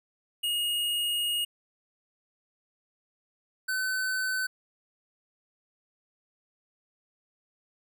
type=tone pair in turn; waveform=square; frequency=2867 / 1518.7 Hz; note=F7 / F#6; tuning=+45 / +45 cents; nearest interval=major seventh; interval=1100 cents; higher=first; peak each=-27 / -28 dBFS; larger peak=first; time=0.43-1.45 / 3.68-4.47 s; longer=first; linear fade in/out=10 ms; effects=none